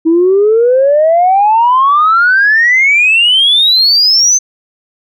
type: exponential sweep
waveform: sine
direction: up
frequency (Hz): 318.3 to 6260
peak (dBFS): -4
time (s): 0.05-4.39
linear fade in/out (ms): 20
effects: tanh soft clip ceiling -1 dBFS